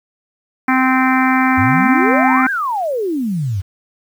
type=harmonic tone; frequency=259.7 Hz; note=C4; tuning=13 cents flat; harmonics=1 / 3 / 4 / 5 / 6 / 7 / 8 / 9; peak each=-14 / -19 / -20 / -21 / -22 / -22 / -23 / -24 dBFS; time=0.68-2.47 s; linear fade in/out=5 ms
type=exponential two-way sweep; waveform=sine; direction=up then down; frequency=87.5 to 1661.2 to 87.5 Hz; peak=-16 dBFS; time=1.57-3.62 s; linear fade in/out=20 ms; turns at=2.5 s
effects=7-bit